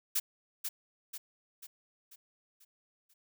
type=noise with echo; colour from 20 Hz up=blue; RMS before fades=-30 dBFS; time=0.15-0.2 s; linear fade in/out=10 ms; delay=490 ms; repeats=6; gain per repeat=-6 dB; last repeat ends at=3.14 s; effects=none